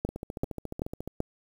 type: two click trains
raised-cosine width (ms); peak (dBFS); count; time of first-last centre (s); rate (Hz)
2; -22 / -14; 15 / 4; 0.09-1.076 / 0.05-1.204; 14.2 / 2.6
effects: 8-bit